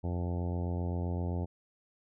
harmonic tone, 87.7 Hz, F2, 8 cents sharp, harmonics 1 / 2 / 3 / 4 / 5 / 6 / 7 / 8 / 9 / 10, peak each -32 / -38 / -42 / -44 / -46 / -48 / -49 / -50 / -51 / -52 dBFS, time 0.03-1.46 s, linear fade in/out 20 ms, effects none

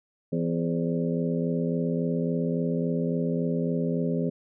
harmonic tone with a mistuned harmonic, 83.6 Hz, E2, 25 cents sharp, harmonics 2 / 3 / 4 / 5 / 6 / 7, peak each -27 / -29 / -40 / -32 / -34 / -38 dBFS, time 0.32-4.3 s, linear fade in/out 10 ms, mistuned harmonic 6, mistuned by +56 cents, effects none

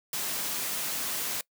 white high-pass noise, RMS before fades -32 dBFS, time 0.13-1.41 s, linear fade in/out 2 ms, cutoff 120 Hz, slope 24 dB/octave, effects noise-tail reverb RT60 0.1 s tail -23 dB re dry

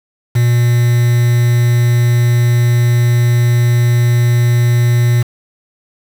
triangle tone with quantisation, 120 Hz, B2, 49 cents flat, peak -6 dBFS, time 0.35-5.23 s, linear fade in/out 10 ms, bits 4, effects none

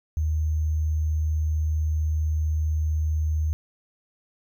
sine tone with sample-and-hold, 77.78 Hz, D#2, in tune, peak -21 dBFS, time 0.17-3.53 s, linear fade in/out 0 ms, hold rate 6300 Hz, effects none

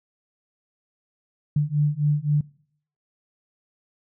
sine beating tone pair, 146 / 149.8 Hz, D3 / D3, -10 / +35 cents, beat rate 3.8 Hz, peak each -22 dBFS, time 1.56-2.41 s, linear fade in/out 5 ms, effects noise-tail reverb RT60 0.6 s tail -23 dB re dry

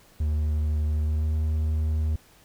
triangle tone with pitch glide, 76 to 77.73 Hz, D#2 to D#2, -40 to -1 cents, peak -20 dBFS, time 0.2-2.16 s, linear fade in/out 5 ms, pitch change +39 cents, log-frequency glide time 0.94-1.36 s, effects pink hiss -56 dBFS RMS until 2.44 s

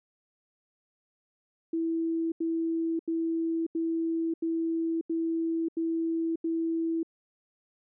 sine tone bursts, 328.6 Hz, E4, 5 cents flat, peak -26 dBFS, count 8, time 1.73-7.031 s, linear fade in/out 5 ms, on 590 ms, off 83 ms, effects none

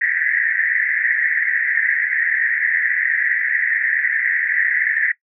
white band-pass noise, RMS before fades -19 dBFS, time 0.01-5.12 s, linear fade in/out 5 ms, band 1700 to 2000 Hz, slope 96 dB/octave, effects noise-tail reverb RT60 0.1 s tail -19 dB re dry

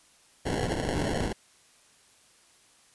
white noise with sample-and-hold, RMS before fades -29 dBFS, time 0.45-1.33 s, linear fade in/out 10 ms, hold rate 1225 Hz, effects white hiss -60 dBFS RMS until 2.94 s + resampled to 24000 Hz

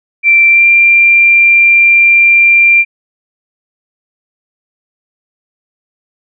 sine tone with pitch glide, 2349 to 2375 Hz, D7 to D7, 0 to +19 cents, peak -3 dBFS, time 0.23-2.85 s, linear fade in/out 50 ms, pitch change +19 cents, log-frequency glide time 0.49-0.66 s, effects none

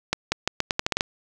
accelerating click train, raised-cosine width 0.2 ms, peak -4 dBFS, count 10, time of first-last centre 0.13-1.009 s, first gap 190 ms, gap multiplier 0.82, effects none

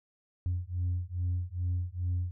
sine beating tone pair, 88 / 90.4 Hz, F2 / F#2, +14 / -40 cents, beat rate 2.4 Hz, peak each -31 dBFS, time 0.46-2.31 s, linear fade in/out 0 ms, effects tanh soft clip ceiling -25 dBFS

